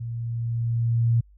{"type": "tone with level ramp", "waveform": "sine", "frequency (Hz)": 116.54, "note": "A#2", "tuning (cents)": 0, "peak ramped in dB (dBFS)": [-29, -16], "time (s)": [0, 1.21], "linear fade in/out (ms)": 10, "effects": ["added 50 Hz sine -50 dBFS peak until 1.37 s"]}